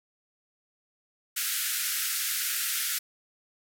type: band-pass noise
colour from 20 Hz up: white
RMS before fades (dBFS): -30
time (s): 1.36-2.99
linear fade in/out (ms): 10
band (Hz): 1300 to 16000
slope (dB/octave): 96
effects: none